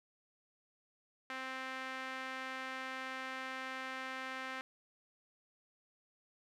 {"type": "tone with band-pass filter", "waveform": "sawtooth", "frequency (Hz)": 261.6, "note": "C4", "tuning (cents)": 0, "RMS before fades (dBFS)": -43, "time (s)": [1.3, 4.61], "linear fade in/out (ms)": 0, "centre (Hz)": 1800, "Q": 1.5, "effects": []}